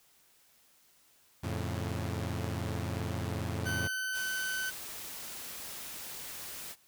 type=chord; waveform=sawtooth; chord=F augmented; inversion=none; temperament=equal; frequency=87.31 / 110 / 138.59 Hz; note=F2 / A2 / C#3; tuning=0 / 0 / 0 cents; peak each=-32 / -33 / -37 dBFS; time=1.43-3.88 s; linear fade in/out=10 ms
type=tone; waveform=40% pulse; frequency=1521 Hz; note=F#6; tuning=47 cents sharp; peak=-32 dBFS; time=3.65-4.71 s; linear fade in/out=20 ms
type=noise; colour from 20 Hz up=white; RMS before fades=-43 dBFS; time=4.12-6.76 s; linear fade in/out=50 ms
effects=white hiss -65 dBFS RMS until 6.87 s